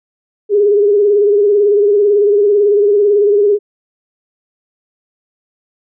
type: tone with vibrato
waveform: sine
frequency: 410 Hz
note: G#4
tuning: 22 cents flat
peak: -7 dBFS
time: 0.49-3.59 s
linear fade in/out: 50 ms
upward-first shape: sine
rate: 18 Hz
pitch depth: 56 cents each way
effects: none